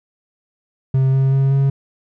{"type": "tone with pitch steps", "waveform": "triangle", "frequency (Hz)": [132.8, 134.27, 135.75, 137.25], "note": ["C3", "C3", "C#3", "C#3"], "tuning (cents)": [26, 45, -36, -17], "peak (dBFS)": -10, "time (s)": [0.94, 1.7], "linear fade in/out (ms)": 5, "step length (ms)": 190, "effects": []}